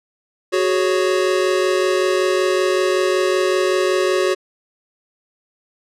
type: chord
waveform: square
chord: F# suspended second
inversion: none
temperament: equal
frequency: 370 / 415.3 / 554.4 Hz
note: F#4 / G#4 / C#5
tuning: 0 / 0 / 0 cents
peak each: -18 / -23 / -22 dBFS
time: 0.52-4.35 s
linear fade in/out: 20 ms
effects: low-pass 8000 Hz 12 dB/octave